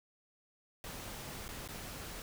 pink noise with dropouts, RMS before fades -45 dBFS, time 0.84-2.22 s, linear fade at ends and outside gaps 1 ms, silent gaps 1.481-1.489 / 1.678-1.687 s, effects none

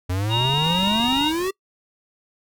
square exponential sweep, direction up, 88.2 to 392 Hz, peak -22 dBFS, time 0.09-1.51 s, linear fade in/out 10 ms
harmonic tone, 939 Hz, A#5, 12 cents sharp, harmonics 1 / 3 / 4, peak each -24 / -24 / -24 dBFS, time 0.29-1.33 s, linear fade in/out 50 ms
click train, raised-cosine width 3 ms, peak -23 dBFS, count 21, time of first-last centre 0.37-1.21 s, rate 23.8 Hz
pink noise, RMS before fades -39 dBFS, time 0.63-1.49 s, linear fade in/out 10 ms
effects noise-tail reverb RT60 0.1 s tail -25 dB re dry

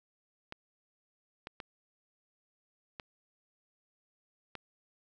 clicks, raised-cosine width 0.3 ms, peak -25 dBFS, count 5, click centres 0.524 / 1.471 / 1.602 / 2.998 / 4.553 s, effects none

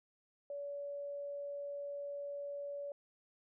sine tone, 570 Hz, C#5, 48 cents sharp, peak -40 dBFS, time 0.5-2.92 s, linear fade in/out 2 ms, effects none

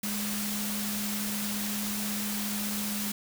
sine tone in noise, 207.3 Hz, G#3, 3 cents flat, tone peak -33 dBFS, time 0.03-3.12 s, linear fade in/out 5 ms, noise white, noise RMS -34 dBFS, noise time 0.03-3.12 s, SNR -2 dB, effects none

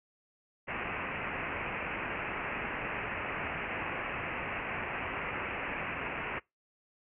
white low-pass noise, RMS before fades -37 dBFS, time 0.67-6.4 s, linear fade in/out 20 ms, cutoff 2700 Hz, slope 96 dB/octave, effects noise-tail reverb RT60 0.2 s tail -24 dB re dry

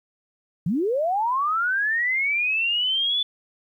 sine linear sweep, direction up, 146.83 to 3491 Hz, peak -20 dBFS, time 0.66-3.23 s, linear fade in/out 5 ms, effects 10-bit

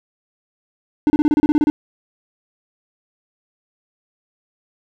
triangle tone bursts, 299.2 Hz, D4, 32 cents sharp, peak -9 dBFS, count 11, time 1.07-1.7 s, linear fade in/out 0 ms, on 30 ms, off 30 ms, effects none

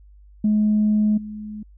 sine tone with level steps, 212.1 Hz, G#3, 37 cents sharp, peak -14 / -30 dBFS, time 0.44-1.63 s, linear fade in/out 5 ms, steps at 1.17 s, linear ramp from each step 10 ms, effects tanh soft clip ceiling -11 dBFS + added 50 Hz sine -45 dBFS peak until 1.77 s

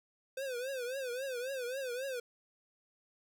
square tone with vibrato, 513 Hz, C5, 34 cents flat, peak -37 dBFS, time 0.37-2.2 s, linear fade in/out 5 ms, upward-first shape triangle, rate 3.7 Hz, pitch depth 150 cents each way, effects none

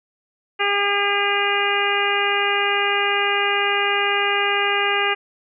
harmonic tone, 404.2 Hz, G#4, 47 cents flat, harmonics 1 / 2 / 3 / 4 / 5 / 6 / 7, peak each -25 / -25 / -25 / -25 / -25 / -25 / -25 dBFS, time 0.59-5.15 s, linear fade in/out 20 ms, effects none

